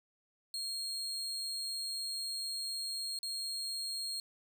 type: tone with dropouts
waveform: 35% pulse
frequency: 4249 Hz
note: C8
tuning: 26 cents sharp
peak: -35 dBFS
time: 0.54-4.2 s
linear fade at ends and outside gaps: 1 ms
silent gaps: 3.189-3.23 s
effects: none